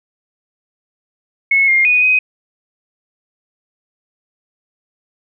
sine tone with pitch steps, 2190 / 2121 / 2477 / 2512 Hz, C#7 / C7 / D#7 / D#7, -22 / +23 / -8 / +16 cents, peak -9 dBFS, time 1.51-2.19 s, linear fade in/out 5 ms, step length 170 ms, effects none

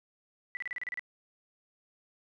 sine tone bursts, 1975.5 Hz, B6, in tune, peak -33 dBFS, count 9, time 0.55-0.994 s, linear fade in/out 0 ms, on 20 ms, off 33 ms, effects none

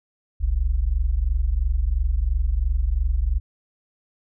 sine tone pair together, 42.48 / 65.41 Hz, F1 / C2, -47 / 0 cents, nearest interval perfect fifth, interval 747 cents, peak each -21 dBFS, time 0.4-3.4 s, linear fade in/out 20 ms, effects none

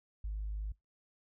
sine tone, 51.91 Hz, G#1, in tune, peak -34 dBFS, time 0.24-0.72 s, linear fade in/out 5 ms, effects noise-tail reverb RT60 0.2 s tail -25 dB re dry + tanh soft clip ceiling -31 dBFS

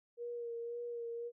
sine tone with vibrato, 472 Hz, A#4, 22 cents sharp, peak -39 dBFS, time 0.17-1.32 s, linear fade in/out 50 ms, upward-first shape sine, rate 1.9 Hz, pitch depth 24 cents each way, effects none

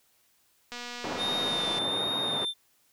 click train, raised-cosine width 0.2 ms, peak -22 dBFS, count 259, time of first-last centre 0.72-1.786 s, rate 242 Hz
white band-pass noise, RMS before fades -35 dBFS, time 1.04-2.45 s, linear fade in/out 2 ms, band 150 to 850 Hz, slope 12 dB/octave
triangle tone with vibrato, 3635 Hz, A#7, 44 cents flat, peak -27 dBFS, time 1.17-2.54 s, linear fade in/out 50 ms, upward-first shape sine, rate 1.3 Hz, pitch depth 31 cents each way
effects white hiss -67 dBFS RMS until 2.92 s

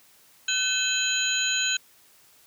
sine tone cluster, 1521 / 2593 / 3142 / 3990 / 6720 Hz, F#6 / E7 / G7 / B7 / G#8, +47 / -29 / +3 / +17 / +19 cents, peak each -29 dBFS, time 0.48-1.77 s, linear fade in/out 5 ms, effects white hiss -57 dBFS RMS until 2.46 s + high-pass 60 Hz 12 dB/octave

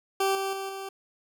20% pulse tone with level steps, 388.5 Hz, G4, 16 cents flat, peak -18 / -23 / -27 / -30 dBFS, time 0.2-0.89 s, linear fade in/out 5 ms, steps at 0.35 / 0.53 / 0.69 s, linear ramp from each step 2 ms, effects none

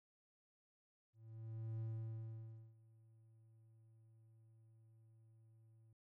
triangle tone with ADSR envelope, 111.9 Hz, A2, 30 cents sharp, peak -39 dBFS, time 1.13-5.93 s, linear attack 680 ms, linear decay 930 ms, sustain -24 dB, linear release 3 ms, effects none

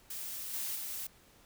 blue noise with level steps, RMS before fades -41 / -37 / -40 dBFS, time 0.1-1.07 s, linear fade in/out 5 ms, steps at 0.53 / 0.75 s, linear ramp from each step 10 ms, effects pink hiss -62 dBFS RMS until 1.45 s

